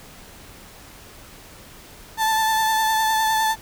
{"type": "tone with vibrato", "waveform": "35% pulse", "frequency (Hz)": 880, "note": "A5", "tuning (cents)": 0, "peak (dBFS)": -16, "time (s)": [2.17, 3.56], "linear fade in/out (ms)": 50, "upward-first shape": "triangle", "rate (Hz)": 9.8, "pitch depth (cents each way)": 25, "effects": ["pink hiss -44 dBFS RMS until 3.61 s"]}